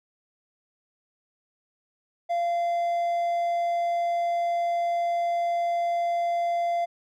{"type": "tone", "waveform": "triangle", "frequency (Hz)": 689, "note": "F5", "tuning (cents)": -24, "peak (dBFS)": -21, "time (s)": [2.29, 6.86], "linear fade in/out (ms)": 20, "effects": []}